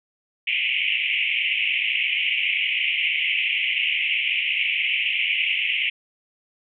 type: band-pass noise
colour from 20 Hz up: white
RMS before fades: -23 dBFS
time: 0.47-5.9 s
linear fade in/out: 5 ms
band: 2100 to 3000 Hz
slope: 96 dB/octave
effects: none